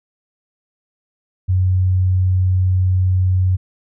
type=tone; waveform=sine; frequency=92.5 Hz; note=F#2; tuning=in tune; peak=-12 dBFS; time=1.48-3.57 s; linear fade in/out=20 ms; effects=none